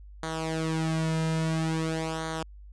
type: tone with flanger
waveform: sawtooth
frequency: 160.6 Hz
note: E3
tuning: 45 cents flat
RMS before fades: -29 dBFS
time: 0.23-2.43 s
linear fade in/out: 2 ms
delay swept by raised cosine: 0.38 to 2.68 ms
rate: 0.49 Hz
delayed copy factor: -0.75
effects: added 50 Hz sine -44 dBFS peak until 2.72 s + resampled to 22050 Hz